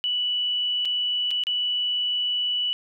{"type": "tone with dropouts", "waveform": "sine", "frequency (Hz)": 2958, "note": "F#7", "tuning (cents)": -1, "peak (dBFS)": -22, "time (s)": [0.04, 2.73], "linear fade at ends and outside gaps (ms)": 0, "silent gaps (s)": [[0.851, 0.855], [1.307, 1.312], [1.437, 1.469]], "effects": []}